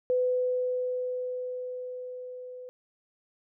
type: tone with level ramp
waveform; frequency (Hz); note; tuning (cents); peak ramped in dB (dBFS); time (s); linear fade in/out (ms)
sine; 502; B4; +28; -22 to -40; 0.1-2.69; 0
effects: none